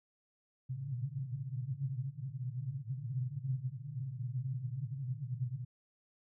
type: band-pass noise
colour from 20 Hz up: pink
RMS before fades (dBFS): -39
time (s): 0.69-5.65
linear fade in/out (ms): 10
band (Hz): 120 to 140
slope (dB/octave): 96
effects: none